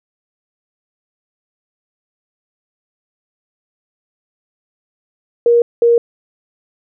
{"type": "tone pair in turn", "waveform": "sine", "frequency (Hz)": [472.5, 470], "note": ["A#4", "A#4"], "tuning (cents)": [23, 14], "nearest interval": "unison", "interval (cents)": 9, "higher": "first", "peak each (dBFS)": -7, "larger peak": "neither", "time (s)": [[5.46, 5.62], [5.82, 5.98]], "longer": "neither", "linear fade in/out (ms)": 2, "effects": []}